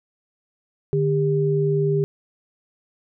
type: tone pair together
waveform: sine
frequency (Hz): 150 / 399.8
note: D3 / G4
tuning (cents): +37 / +34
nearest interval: octave + perfect fourth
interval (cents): 1697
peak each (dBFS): -20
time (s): 0.93-2.04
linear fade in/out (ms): 0
effects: none